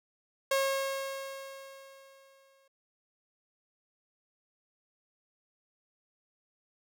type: tone with exponential decay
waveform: sawtooth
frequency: 543 Hz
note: C#5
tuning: 36 cents flat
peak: -21 dBFS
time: 0.51-2.68 s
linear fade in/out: 5 ms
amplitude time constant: 470 ms
effects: none